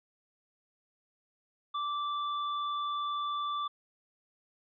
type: tone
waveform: square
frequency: 1169 Hz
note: D6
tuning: 8 cents flat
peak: -32 dBFS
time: 1.74-3.68 s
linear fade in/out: 10 ms
effects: resampled to 11025 Hz